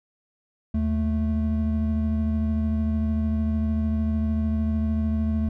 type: tone pair together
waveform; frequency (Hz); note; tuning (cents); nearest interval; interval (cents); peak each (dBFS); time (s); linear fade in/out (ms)
triangle; 77.5 / 219.2; D#2 / A3; -6 / -6; octave + tritone; 1800; -22; 0.74-5.49; 5
effects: none